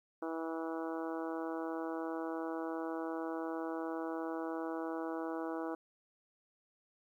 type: harmonic tone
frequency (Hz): 162.8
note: E3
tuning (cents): -21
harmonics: 2 / 3 / 4 / 5 / 6 / 7 / 8 / 9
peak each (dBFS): -39 / -43 / -45 / -47 / -49 / -50 / -51 / -52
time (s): 0.22-5.75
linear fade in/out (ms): 5
effects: 12-bit